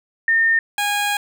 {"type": "tone pair in turn", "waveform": ["sine", "15% pulse"], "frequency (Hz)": [1820, 820.6], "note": ["A#6", "G#5"], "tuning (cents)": [-42, -21], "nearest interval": "octave + major second", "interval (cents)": 1379, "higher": "first", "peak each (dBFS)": [-13, -12], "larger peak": "second", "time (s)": [[0.28, 0.59], [0.78, 1.17]], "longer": "second", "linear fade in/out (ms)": 2, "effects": []}